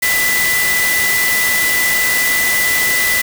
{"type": "tone in noise", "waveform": "sine", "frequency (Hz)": 1990, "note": "B6", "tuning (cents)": 13, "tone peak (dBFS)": -14, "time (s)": [0.02, 3.22], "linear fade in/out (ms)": 10, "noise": "white", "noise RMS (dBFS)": -18, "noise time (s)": [0.02, 3.22], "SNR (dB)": 1, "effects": []}